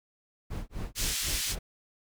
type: noise with tremolo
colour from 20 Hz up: brown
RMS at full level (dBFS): -33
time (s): 0.5-1.59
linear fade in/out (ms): 10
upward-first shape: sine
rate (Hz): 4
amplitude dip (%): 100
type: band-pass noise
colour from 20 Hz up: white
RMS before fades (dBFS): -32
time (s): 0.95-1.56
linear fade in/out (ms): 50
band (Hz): 2100 to 8400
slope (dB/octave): 12
effects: none